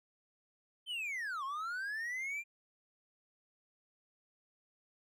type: linear two-way sweep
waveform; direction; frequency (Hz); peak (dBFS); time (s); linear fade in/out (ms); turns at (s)
triangle; down then up; 3136 to 1046.5 to 2407; -35; 0.86-2.44; 50; 1.44
effects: none